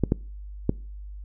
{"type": "clicks", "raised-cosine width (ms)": 3, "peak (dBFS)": -7, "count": 3, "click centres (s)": [0.037, 0.121, 0.694], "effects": ["noise-tail reverb RT60 0.4 s tail -24 dB re dry", "added 50 Hz sine -36 dBFS peak until 1.24 s"]}